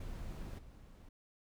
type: noise with level steps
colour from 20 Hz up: brown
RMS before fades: -44 / -55 dBFS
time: 0-1.09 s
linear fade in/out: 5 ms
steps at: 0.58 s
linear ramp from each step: 10 ms
effects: none